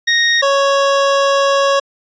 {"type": "tone pair in turn", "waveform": "25% pulse", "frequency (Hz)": [1864.7, 554.4], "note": ["A#6", "C#5"], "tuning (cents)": [0, 0], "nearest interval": "octave + major sixth", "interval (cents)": 2100, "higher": "first", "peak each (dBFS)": -7, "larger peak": "neither", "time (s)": [[0.07, 0.42], [0.42, 1.8]], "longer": "second", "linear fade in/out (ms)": 10, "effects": ["resampled to 16000 Hz"]}